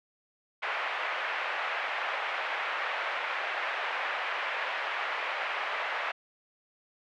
white band-pass noise, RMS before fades -33 dBFS, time 0.62-6.12 s, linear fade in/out 10 ms, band 570 to 2400 Hz, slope 24 dB/octave, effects none

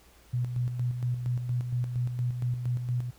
sine tone with tremolo, 122.9 Hz, B2, 8 cents flat, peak -25 dBFS, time 0.33-3.11 s, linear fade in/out 10 ms, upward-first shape square, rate 4.3 Hz, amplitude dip 50%, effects added 60 Hz sine -59 dBFS peak until 3.18 s + pink hiss -59 dBFS RMS until 3.18 s

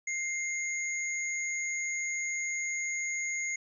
sine tone pair together, 2100 / 6673 Hz, C7 / G#8, +6 / +7 cents, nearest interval octave + minor sixth, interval 2001 cents, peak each -32 / -36 dBFS, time 0.07-3.56 s, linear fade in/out 5 ms, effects none

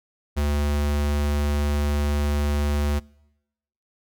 square tone, 73 Hz, D2, 10 cents flat, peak -21 dBFS, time 0.36-3 s, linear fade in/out 20 ms, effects noise-tail reverb RT60 0.9 s tail -25 dB re dry

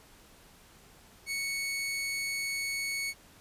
sawtooth tone, 2217 Hz, C#7, in tune, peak -28 dBFS, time 1.26-3.14 s, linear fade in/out 50 ms, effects pink hiss -57 dBFS RMS until 3.4 s + resampled to 32000 Hz

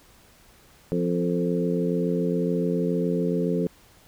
harmonic tone with a mistuned harmonic, 87.1 Hz, F2, 4 cents flat, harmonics 2 / 3 / 4 / 5 / 6, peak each -25 / -29 / -31 / -27 / -33 dBFS, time 0.92-3.67 s, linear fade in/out 0 ms, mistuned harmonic 5, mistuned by +20 cents, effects pink hiss -55 dBFS RMS until 4.07 s

